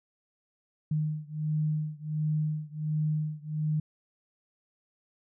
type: beating tone pair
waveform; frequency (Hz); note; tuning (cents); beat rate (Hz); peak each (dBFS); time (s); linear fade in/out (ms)
sine; 152.8 / 154.2; D#3 / D#3; -31 / -15; 1.4; -30 / -31; 0.91-3.8; 5
effects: none